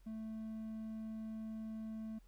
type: tone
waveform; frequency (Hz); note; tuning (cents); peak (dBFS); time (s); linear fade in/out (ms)
triangle; 220; A3; 0; -40; 0.06-2.19; 10
effects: added 42 Hz sine -60 dBFS peak until 2.27 s + pink hiss -75 dBFS RMS until 2.27 s